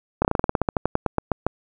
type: slowing click train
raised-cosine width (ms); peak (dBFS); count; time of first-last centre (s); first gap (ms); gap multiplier
1; -5; 18; 0.22-1.466; 28; 1.11
effects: none